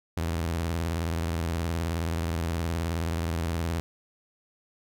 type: tone with vibrato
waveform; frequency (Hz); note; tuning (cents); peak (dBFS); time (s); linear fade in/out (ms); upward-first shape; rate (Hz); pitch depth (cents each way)
sawtooth; 83; E2; +12; -23; 0.17-3.8; 0; triangle; 19; 170
effects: none